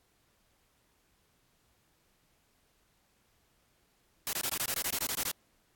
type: noise bursts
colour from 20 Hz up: white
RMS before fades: -33 dBFS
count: 13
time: 4.27-5.314 s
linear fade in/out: 0 ms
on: 60 ms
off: 22 ms
effects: pink hiss -71 dBFS RMS until 5.75 s + AAC 64 kbps